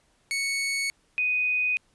sawtooth / sine tone pair in turn, 2217 / 2492 Hz, C#7 / D#7, 0 / +2 cents, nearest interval major second, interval 202 cents, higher second, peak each -22 dBFS, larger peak neither, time 0.31-0.9 / 1.18-1.77 s, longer neither, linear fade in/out 0 ms, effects pink hiss -66 dBFS RMS until 1.94 s + resampled to 24000 Hz

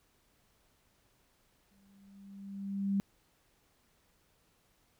sine tone with exponential growth, 197.5 Hz, G3, 13 cents sharp, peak -26 dBFS, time 1.71-3 s, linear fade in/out 0 ms, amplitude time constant 280 ms, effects pink hiss -71 dBFS RMS until 4.99 s

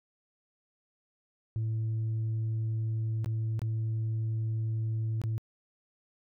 sine tone with dropouts, 111.1 Hz, A2, 17 cents sharp, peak -26 dBFS, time 1.56-5.38 s, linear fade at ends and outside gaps 0 ms, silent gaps 3.245-3.26 / 3.593-3.618 / 5.216-5.238 s, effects tanh soft clip ceiling -27 dBFS

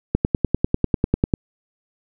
click train, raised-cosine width 3 ms, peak -3 dBFS, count 13, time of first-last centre 0.15-1.338 s, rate 10.1 Hz, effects none

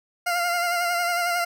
20% pulse tone with vibrato, 698.5 Hz, F5, in tune, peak -17 dBFS, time 0.26-1.45 s, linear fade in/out 10 ms, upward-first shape sine, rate 11 Hz, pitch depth 34 cents each way, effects none

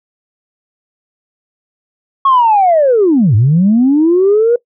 sine linear two-way sweep, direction down then up, 1108.7 to 98.7 to 486.9 Hz, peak -5 dBFS, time 2.25-4.56 s, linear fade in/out 5 ms, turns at 3.35 s, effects noise-tail reverb RT60 0.1 s tail -21 dB re dry + tanh soft clip ceiling -2 dBFS

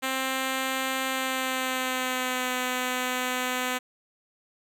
5% pulse tone with pitch glide, 263.4 to 252.5 Hz, C4 to B3, +12 to +39 cents, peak -15 dBFS, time 0.02-3.79 s, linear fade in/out 20 ms, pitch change -73 cents, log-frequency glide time 1.08-2.54 s, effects none

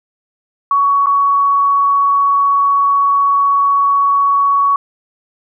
sine tone with dropouts, 1121 Hz, C#6, 19 cents sharp, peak -9 dBFS, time 0.71-4.76 s, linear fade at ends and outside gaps 2 ms, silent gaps 1.06-1.068 s, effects none

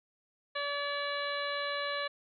harmonic tone, 573 Hz, D5, 43 cents flat, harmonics 1 / 2 / 3 / 4 / 5 / 6 / 7, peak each -37 / -38 / -38 / -43 / -45 / -46 / -41 dBFS, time 0.55-2.08 s, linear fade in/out 10 ms, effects none

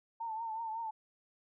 sine tone with vibrato, 898 Hz, A5, 35 cents sharp, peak -36 dBFS, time 0.2-0.91 s, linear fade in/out 10 ms, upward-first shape triangle, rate 5.4 Hz, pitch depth 69 cents each way, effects none

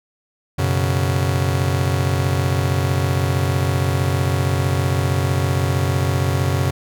45% pulse chord, F# suspended fourth, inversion none, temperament just, 92.5 / 123.33 / 138.75 Hz, F#2 / B2 / C#3, 0 / -2 / +2 cents, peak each -20 / -23 / -21 dBFS, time 0.58-6.71 s, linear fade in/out 10 ms, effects none

